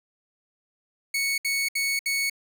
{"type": "tone bursts", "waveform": "sawtooth", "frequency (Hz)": 2217, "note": "C#7", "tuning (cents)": 0, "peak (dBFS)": -20, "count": 4, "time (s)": [1.14, 2.298], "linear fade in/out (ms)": 5, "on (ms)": 240, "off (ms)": 66, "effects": []}